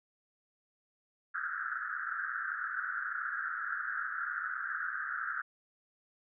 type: band-pass noise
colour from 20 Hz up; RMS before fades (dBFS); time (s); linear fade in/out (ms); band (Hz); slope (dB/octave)
pink; -37; 1.34-5.42; 10; 1300 to 1700; 96
effects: none